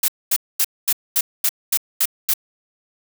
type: noise bursts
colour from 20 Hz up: blue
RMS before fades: -17 dBFS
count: 9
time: 0.03-2.338 s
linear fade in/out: 5 ms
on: 52 ms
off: 230 ms
effects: none